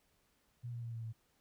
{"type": "tone with pitch steps", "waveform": "sine", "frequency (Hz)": [120.5, 118.43, 116.4, 114.4, 112.43], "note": ["B2", "A#2", "A#2", "A#2", "A2"], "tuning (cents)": [-42, 28, -2, -32, 38], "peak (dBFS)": -40, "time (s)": [0.63, 1.13], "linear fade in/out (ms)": 20, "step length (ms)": 100, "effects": ["pink hiss -75 dBFS RMS until 1.4 s"]}